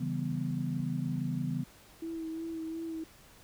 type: chord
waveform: sine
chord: C# half-diminished seventh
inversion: none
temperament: equal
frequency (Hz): 138.59 / 164.81 / 196 / 246.9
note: C#3 / E3 / G3 / B3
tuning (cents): 0 / 0 / 0 / 0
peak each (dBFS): -35 / -35 / -40 / -36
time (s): 0-1.64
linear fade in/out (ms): 10
type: tone with vibrato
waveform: sine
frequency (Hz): 325.4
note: E4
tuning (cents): -22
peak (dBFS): -35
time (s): 2.02-3.04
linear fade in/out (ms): 5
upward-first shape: sine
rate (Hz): 2.8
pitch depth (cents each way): 24
effects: pink hiss -57 dBFS RMS until 3.43 s